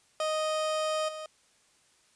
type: tone with level steps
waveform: 30% pulse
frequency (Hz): 622.3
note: D#5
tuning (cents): 0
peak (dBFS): -25 / -35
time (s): 0.2-1.26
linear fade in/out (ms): 2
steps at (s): 1.08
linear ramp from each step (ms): 10
effects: white hiss -65 dBFS RMS until 2.15 s + resampled to 22050 Hz